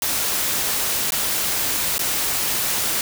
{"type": "noise with dropouts", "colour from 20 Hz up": "white", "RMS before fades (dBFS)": -22, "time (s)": [0.02, 3.01], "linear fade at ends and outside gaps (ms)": 1, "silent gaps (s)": [[1.106, 1.121], [1.981, 1.992]], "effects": []}